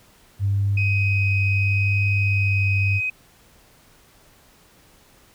sine tone with vibrato, 99 Hz, G2, 18 cents sharp, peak -17 dBFS, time 0.39-3.01 s, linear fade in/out 50 ms, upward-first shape triangle, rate 0.75 Hz, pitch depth 21 cents each way
sine tone, 2516 Hz, D#7, 19 cents sharp, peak -21 dBFS, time 0.77-3.1 s, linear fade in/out 5 ms
effects tanh soft clip ceiling -12 dBFS + pink hiss -54 dBFS RMS until 5.34 s

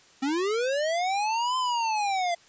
square linear two-way sweep, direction up then down, 258.2 to 1033 to 677 Hz, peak -25 dBFS, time 0.22-2.35 s, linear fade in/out 10 ms, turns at 1.57 s, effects white hiss -56 dBFS RMS until 2.48 s + resampled to 16000 Hz

